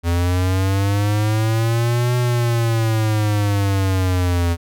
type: linear two-way sweep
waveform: square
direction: up then down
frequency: 84.3 to 123.47 to 84.3 Hz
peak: -16 dBFS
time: 0.03-4.57 s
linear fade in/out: 50 ms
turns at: 2.16 s
effects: none